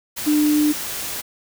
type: tone in noise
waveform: sine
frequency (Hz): 299.8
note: D4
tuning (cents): +36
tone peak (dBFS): -14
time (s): 0.26-0.73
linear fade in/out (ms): 20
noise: white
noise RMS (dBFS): -28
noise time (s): 0.16-1.22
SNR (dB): +11
effects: none